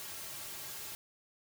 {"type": "noise with comb filter", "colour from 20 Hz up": "white", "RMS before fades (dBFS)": -44, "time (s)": [0, 0.95], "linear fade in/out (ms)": 0, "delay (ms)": 4, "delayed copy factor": -0.65, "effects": []}